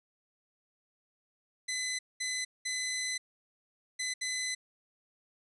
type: tone bursts at uneven times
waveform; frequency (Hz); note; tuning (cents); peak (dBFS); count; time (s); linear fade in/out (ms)
15% pulse; 2018; B6; +37; -26; 5; 1.68-1.99 / 2.2-2.45 / 2.65-3.18 / 3.99-4.14 / 4.21-4.55; 10
effects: resampled to 24000 Hz